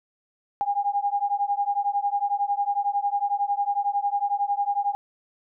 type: beating tone pair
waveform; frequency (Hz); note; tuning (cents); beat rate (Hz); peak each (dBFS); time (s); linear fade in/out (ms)
sine; 805 / 816; G5 / G#5; +46 / -31; 11; -25; 0.61-4.95; 0
effects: none